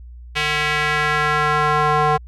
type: tone with band-pass filter sweep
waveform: square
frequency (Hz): 150.8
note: D3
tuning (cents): +46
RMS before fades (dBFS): -18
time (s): 0.35-2.18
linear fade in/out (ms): 20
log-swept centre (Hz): 2600 to 910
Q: 1.8
effects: added 60 Hz sine -35 dBFS peak until 2.27 s

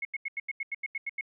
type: tone bursts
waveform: sine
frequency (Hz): 2178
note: C#7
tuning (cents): -31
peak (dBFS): -30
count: 11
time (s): 0.02-1.211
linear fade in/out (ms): 5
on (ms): 31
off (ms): 85
effects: none

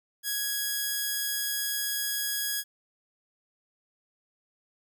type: tone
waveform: 5% pulse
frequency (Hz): 1661.2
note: G#6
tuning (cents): 0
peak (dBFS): -17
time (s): 0.23-2.64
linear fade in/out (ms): 50
effects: none

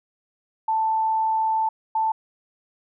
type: tone bursts at uneven times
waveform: sine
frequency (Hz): 883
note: A5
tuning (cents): +6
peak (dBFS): -19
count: 2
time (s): 0.68-1.69 / 1.95-2.12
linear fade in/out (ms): 5
effects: none

